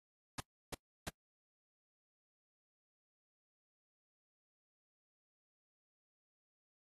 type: noise bursts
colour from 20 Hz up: pink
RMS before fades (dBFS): -40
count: 3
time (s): 0.38-1.089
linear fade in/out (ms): 5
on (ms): 23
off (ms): 320
effects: noise-tail reverb RT60 0.1 s tail -25 dB re dry + AAC 32 kbps